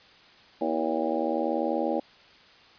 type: harmonic tone with a mistuned harmonic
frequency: 80.3 Hz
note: E2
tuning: 45 cents flat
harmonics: 3 / 4 / 5 / 6 / 7 / 8 / 9 / 10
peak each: -33 / -30 / -39 / -33 / -30 / -37 / -37 / -33 dBFS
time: 0.61-2 s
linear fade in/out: 5 ms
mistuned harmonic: 5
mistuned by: -52 cents
effects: white hiss -54 dBFS RMS until 2.78 s + resampled to 11025 Hz